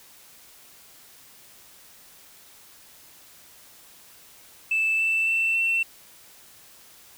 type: tone with pitch steps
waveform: sine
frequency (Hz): 2637 / 2657 / 2677 / 2697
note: E7 / E7 / E7 / E7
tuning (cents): 0 / +13 / +26 / +39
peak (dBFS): -19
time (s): 4.71-5.83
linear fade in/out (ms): 5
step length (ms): 280
effects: tanh soft clip ceiling -17 dBFS + white hiss -51 dBFS RMS until 7.17 s